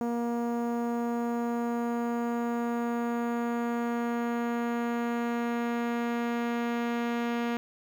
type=tone with low-pass filter sweep; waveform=sawtooth; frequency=236.4 Hz; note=A#3; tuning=24 cents sharp; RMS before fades=-30 dBFS; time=0.01-7.57 s; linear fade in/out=0 ms; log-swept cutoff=880 to 2600 Hz; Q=1; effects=9-bit